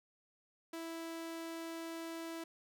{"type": "tone", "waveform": "sawtooth", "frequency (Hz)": 329.6, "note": "E4", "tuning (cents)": 0, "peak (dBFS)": -38, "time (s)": [0.73, 2.44], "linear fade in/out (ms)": 5, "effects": []}